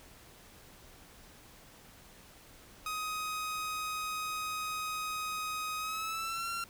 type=tone with pitch glide; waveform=sawtooth; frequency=1256 to 1369.7 Hz; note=D#6 to F6; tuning=+16 to -34 cents; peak=-31 dBFS; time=2.86-6.64 s; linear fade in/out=2 ms; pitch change=+150 cents; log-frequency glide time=5.78-6.5 s; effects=pink hiss -56 dBFS RMS until 6.69 s